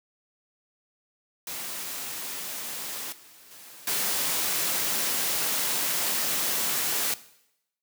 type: noise with level steps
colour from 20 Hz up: white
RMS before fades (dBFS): -35 / -52 / -47 / -27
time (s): 1.47-7.14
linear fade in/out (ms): 2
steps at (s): 3.12 / 3.51 / 3.87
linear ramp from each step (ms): 5
effects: noise-tail reverb RT60 0.8 s tail -17 dB re dry + high-pass 150 Hz 12 dB/octave

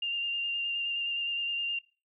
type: tone with vibrato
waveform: sine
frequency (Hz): 2794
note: F7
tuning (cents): 0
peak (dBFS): -29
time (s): 0.02-1.79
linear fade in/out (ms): 5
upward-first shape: square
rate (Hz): 9.6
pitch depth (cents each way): 13
effects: noise-tail reverb RT60 0.4 s tail -25 dB re dry

